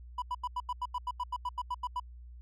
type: tone bursts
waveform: triangle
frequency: 987.8 Hz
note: B5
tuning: in tune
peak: -29 dBFS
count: 15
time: 0.18-1.999 s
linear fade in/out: 5 ms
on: 41 ms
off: 86 ms
effects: added 60 Hz sine -46 dBFS peak until 2.41 s